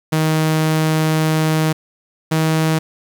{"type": "tone pair in turn", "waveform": "sawtooth", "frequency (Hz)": [157.3, 158.85], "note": ["D#3", "D#3"], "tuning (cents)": [19, 36], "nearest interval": "unison", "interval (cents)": 17, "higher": "second", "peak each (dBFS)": -10, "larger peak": "neither", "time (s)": [[0.12, 1.73], [2.31, 2.79]], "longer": "first", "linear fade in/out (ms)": 10, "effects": ["8-bit"]}